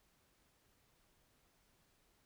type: silence
effects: pink hiss -74 dBFS RMS until 2.25 s